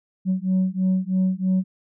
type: beating tone pair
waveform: sine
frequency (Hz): 185.4 / 188.5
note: F#3 / F#3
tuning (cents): +4 / +32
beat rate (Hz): 3.1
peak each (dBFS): -20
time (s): 0.25-1.64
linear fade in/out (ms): 50
effects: tanh soft clip ceiling -15 dBFS